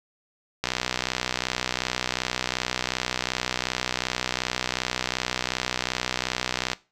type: click train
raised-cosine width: 0.2 ms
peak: -7 dBFS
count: 383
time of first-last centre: 0.64-6.733 s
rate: 62.7 Hz
effects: noise-tail reverb RT60 0.3 s tail -19 dB re dry